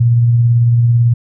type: tone with tremolo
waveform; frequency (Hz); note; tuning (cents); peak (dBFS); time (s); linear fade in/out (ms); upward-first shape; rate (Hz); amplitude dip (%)
sine; 118.5; A#2; +29; -6; 0-1.14; 10; sine; 18; 25
effects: none